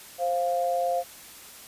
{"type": "tone pair together", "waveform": "sine", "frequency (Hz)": [526.9, 698.5], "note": ["C5", "F5"], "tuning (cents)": [12, 0], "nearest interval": "perfect fourth", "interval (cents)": 488, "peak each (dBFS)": [-27, -25], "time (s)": [0.18, 1.04], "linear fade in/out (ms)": 50, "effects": ["white hiss -46 dBFS RMS until 1.67 s", "resampled to 32000 Hz"]}